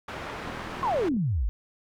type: low-pass noise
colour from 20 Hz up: white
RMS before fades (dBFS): -37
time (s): 0.08-1.09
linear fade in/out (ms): 5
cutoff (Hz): 1500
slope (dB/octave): 12
type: click train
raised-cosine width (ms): 3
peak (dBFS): -29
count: 30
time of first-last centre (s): 0.45-1.166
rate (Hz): 40.5
type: exponential sweep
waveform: sine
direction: down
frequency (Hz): 1108.7 to 44.96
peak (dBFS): -23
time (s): 0.83-1.49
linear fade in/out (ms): 0
effects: none